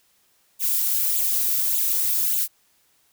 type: noise with flanger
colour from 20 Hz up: violet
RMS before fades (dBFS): -22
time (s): 0.59-2.48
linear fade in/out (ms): 50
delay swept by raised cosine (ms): 0.27 to 4.67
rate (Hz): 1.7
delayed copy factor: +0.9
effects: white hiss -63 dBFS RMS until 3.12 s